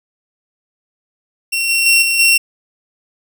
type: tone with level steps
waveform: sawtooth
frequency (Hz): 2728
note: F7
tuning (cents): -41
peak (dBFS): -12 / -9 / -5 / -10 / -5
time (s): 1.52-2.38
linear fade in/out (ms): 10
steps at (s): 1.69 / 1.86 / 2.02 / 2.19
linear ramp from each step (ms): 5
effects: none